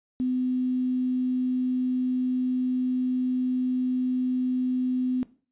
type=tone with quantisation; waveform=sine; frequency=253.8 Hz; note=B3; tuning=47 cents sharp; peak=-23 dBFS; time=0.2-5.23 s; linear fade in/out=0 ms; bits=8; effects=noise-tail reverb RT60 0.4 s tail -17 dB re dry + resampled to 8000 Hz